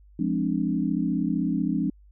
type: chord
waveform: sine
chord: D half-diminished seventh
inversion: first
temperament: equal with one note detuned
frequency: 174.61 / 207.7 / 261.6 / 297.4 Hz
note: F3 / Ab3 / C4 / D4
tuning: 0 / 0 / 0 / +22 cents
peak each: -28 dBFS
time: 0.19-1.9 s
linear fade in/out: 5 ms
effects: added 50 Hz sine -50 dBFS peak until 2.11 s